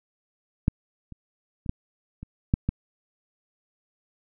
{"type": "clicks", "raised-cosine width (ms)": 5, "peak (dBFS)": [-7, -28, -25, -12, -25, -7, -11], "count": 7, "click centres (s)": [0.681, 1.123, 1.662, 1.694, 2.23, 2.539, 2.69], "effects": []}